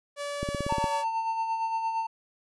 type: tone with pitch glide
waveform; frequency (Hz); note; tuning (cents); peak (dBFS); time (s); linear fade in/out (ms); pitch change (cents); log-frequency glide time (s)
sawtooth; 575 to 569.1; D5 to C#5; -37 to +45; -28; 0.16-1.05; 50; -18; 0.37-0.74
type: click train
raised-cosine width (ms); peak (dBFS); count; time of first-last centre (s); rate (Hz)
3; -18; 8; 0.43-0.842; 17
type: tone with tremolo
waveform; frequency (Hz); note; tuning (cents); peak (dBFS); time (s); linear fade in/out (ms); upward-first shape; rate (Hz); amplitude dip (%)
triangle; 900; A5; +39; -23; 0.69-2.07; 10; sine; 8.7; 45
effects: resampled to 24000 Hz